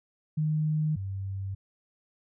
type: tone pair in turn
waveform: sine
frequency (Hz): 154.1 / 97.08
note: D#3 / G2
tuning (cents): -16 / -16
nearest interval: minor sixth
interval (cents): 800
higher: first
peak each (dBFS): -24 / -31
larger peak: first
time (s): 0.37-0.96 / 0.96-1.55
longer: neither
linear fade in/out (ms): 10
effects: none